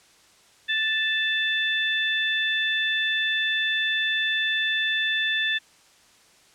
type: harmonic tone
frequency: 880 Hz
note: A5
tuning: in tune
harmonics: 2 / 3 / 4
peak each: -24 / -31 / -26 dBFS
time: 0.68-5.59 s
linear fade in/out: 20 ms
effects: white hiss -56 dBFS RMS until 6.54 s + low-pass 8000 Hz 12 dB/octave